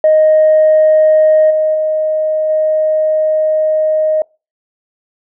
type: tone with level steps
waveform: sine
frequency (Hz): 622.3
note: D#5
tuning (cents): 0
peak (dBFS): -4 / -9 / -11 / -9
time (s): 0.04-4.22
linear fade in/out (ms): 2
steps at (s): 1.5 / 1.74 / 2.49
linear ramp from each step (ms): 10
effects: noise-tail reverb RT60 0.3 s tail -26 dB re dry + tanh soft clip ceiling -2 dBFS